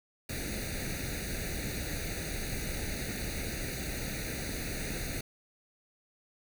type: noise with comb filter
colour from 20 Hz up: pink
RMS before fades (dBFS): -36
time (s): 0.29-5.21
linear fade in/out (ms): 5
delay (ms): 0.47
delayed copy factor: +1
effects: none